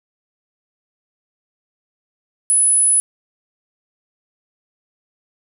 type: tone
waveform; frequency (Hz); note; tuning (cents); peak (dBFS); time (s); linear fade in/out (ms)
sine; 10110; D#9; +27; -11; 2.5-3; 0
effects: none